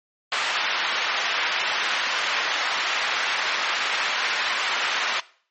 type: band-pass noise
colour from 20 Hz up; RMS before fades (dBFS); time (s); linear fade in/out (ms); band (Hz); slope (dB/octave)
pink; -25; 0.32-5.2; 2; 1200 to 3400; 12
effects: noise-tail reverb RT60 0.5 s tail -20 dB re dry + MP3 32 kbps